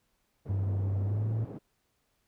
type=band-pass noise; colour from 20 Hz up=pink; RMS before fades=-43 dBFS; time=0.45-1.59 s; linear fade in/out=20 ms; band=140 to 420 Hz; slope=12 dB/octave
type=tone with pitch glide; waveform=sine; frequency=98 to 111.28 Hz; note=G2 to A2; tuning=0 to +20 cents; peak=-27 dBFS; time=0.49-1.45 s; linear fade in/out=10 ms; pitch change=+220 cents; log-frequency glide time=1.01-1.32 s
effects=pink hiss -75 dBFS RMS until 2.27 s